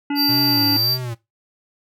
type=harmonic tone; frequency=286.5 Hz; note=D4; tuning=43 cents flat; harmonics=1 / 3 / 5 / 7 / 9 / 10; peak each=-19 / -29 / -33 / -36 / -38 / -39 dBFS; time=0.1-0.77 s; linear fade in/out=5 ms
type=tone; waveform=square; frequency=4680 Hz; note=D8; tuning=7 cents flat; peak=-18 dBFS; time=0.15-0.98 s; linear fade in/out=50 ms
type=tone with vibrato; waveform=square; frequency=116.54 Hz; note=A#2; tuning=in tune; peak=-26 dBFS; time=0.28-1.15 s; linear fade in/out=20 ms; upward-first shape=sine; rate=1.8 Hz; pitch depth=160 cents each way
effects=noise-tail reverb RT60 0.2 s tail -19 dB re dry